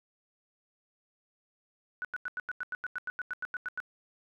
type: tone bursts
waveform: sine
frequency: 1480 Hz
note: F#6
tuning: in tune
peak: -32 dBFS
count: 16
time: 2.02-3.802 s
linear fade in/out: 0 ms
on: 27 ms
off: 90 ms
effects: none